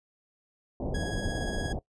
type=low-pass noise; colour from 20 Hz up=pink; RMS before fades=-32 dBFS; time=0.8-1.79 s; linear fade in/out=2 ms; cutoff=790 Hz; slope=48 dB/octave
type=tone with tremolo; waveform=sawtooth; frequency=1659 Hz; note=G#6; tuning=2 cents flat; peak=-32 dBFS; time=0.94-1.73 s; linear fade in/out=10 ms; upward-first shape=triangle; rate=17 Hz; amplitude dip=40%
effects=noise-tail reverb RT60 0.1 s tail -19 dB re dry + resampled to 22050 Hz